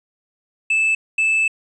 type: tone bursts at uneven times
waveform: triangle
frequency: 2627 Hz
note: E7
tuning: 7 cents flat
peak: -13 dBFS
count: 2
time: 0.7-0.95 / 1.18-1.48 s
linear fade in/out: 5 ms
effects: resampled to 22050 Hz + 9-bit